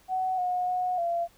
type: tone with pitch steps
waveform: sine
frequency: 748 / 724 / 729 / 685 Hz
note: F#5 / F#5 / F#5 / F5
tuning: +19 / -38 / -26 / -34 cents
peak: -25 dBFS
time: 0.08-1.28 s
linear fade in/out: 50 ms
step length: 300 ms
effects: pink hiss -60 dBFS RMS until 1.37 s